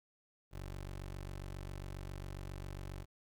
20% pulse tone, 47.38 Hz, F#1, 42 cents sharp, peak -38 dBFS, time 0.51-3.06 s, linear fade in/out 50 ms, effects 12-bit

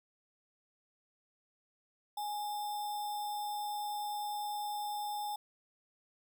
sine tone with sample-and-hold, 830.6 Hz, G#5, in tune, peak -35 dBFS, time 2.17-5.36 s, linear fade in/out 5 ms, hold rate 4410 Hz, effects none

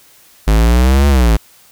square exponential two-way sweep, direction up then down, 51.91 to 72 to 51.91 Hz, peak -8 dBFS, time 0.47-1.37 s, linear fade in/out 10 ms, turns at 1.08 s, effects white hiss -46 dBFS RMS until 1.71 s

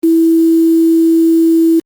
sine tone with quantisation, 328.2 Hz, E4, 8 cents flat, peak -6 dBFS, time 0.03-1.8 s, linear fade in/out 10 ms, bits 5, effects Opus 32 kbps

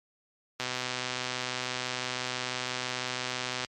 click train, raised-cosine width 0.2 ms, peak -14 dBFS, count 385, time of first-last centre 0.6-3.648 s, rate 126 Hz, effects high-pass 60 Hz 12 dB/octave + MP3 64 kbps

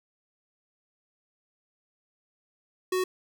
square tone, 370 Hz, F#4, in tune, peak -25 dBFS, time 2.92-3.04 s, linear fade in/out 5 ms, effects none

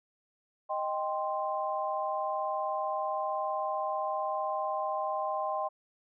sine chord, C minor, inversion first, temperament equal with one note detuned, 622.3 / 786.7 / 1046.5 Hz, Eb5 / G5 / C6, 0 / +6 / 0 cents, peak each -34 dBFS, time 0.69-5.69 s, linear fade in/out 20 ms, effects none

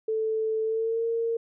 sine tone with pitch glide, 440 to 459.7 Hz, A4 to A#4, 0 to -24 cents, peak -24 dBFS, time 0.08-1.37 s, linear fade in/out 5 ms, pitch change +76 cents, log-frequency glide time 0.63-1.05 s, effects none

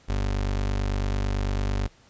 30% pulse tone, 49 Hz, G1, in tune, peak -21 dBFS, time 0.08-1.88 s, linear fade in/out 20 ms, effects pink hiss -57 dBFS RMS until 2.09 s + resampled to 16000 Hz

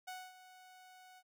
sawtooth tone with ADSR envelope, 740 Hz, F#5, in tune, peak -39 dBFS, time 0.07-1.23 s, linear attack 13 ms, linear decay 240 ms, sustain -14 dB, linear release 50 ms, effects none

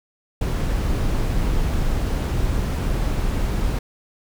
brown noise, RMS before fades -21 dBFS, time 0.41-3.79 s, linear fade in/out 5 ms, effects none

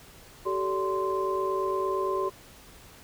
sine tone cluster, 382.5 / 431.2 / 575 / 1040 Hz, G4 / A4 / D5 / C6, -42 / -35 / -37 / -11 cents, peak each -28 / -35 / -35 / -30 dBFS, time 0.45-2.3 s, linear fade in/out 20 ms, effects pink hiss -51 dBFS RMS until 3.03 s

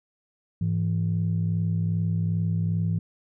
sine tone pair together, 103.77 / 166.3 Hz, G#2 / E3, -1 / +16 cents, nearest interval minor sixth, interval 817 cents, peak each -24 dBFS, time 0.61-2.99 s, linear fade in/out 5 ms, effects tanh soft clip ceiling -16 dBFS

